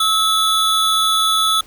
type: tone pair together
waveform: square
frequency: 1298 / 3463 Hz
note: E6 / A7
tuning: -27 / -28 cents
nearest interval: octave + perfect fourth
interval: 1699 cents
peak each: -17 dBFS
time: 0-1.61 s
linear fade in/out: 5 ms
effects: pink hiss -46 dBFS RMS until 1.66 s